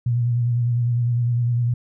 sine tone with vibrato, 120 Hz, B2, 49 cents flat, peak -17 dBFS, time 0.06-1.74 s, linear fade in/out 5 ms, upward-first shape sine, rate 9.9 Hz, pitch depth 37 cents each way, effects none

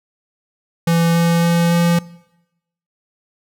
square tone with pitch steps, 167.9 / 168.97 / 170.05 / 171.13 Hz, E3 / E3 / F3 / F3, +32 / +43 / -46 / -35 cents, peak -13 dBFS, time 0.87-1.99 s, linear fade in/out 5 ms, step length 280 ms, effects noise-tail reverb RT60 0.9 s tail -21 dB re dry

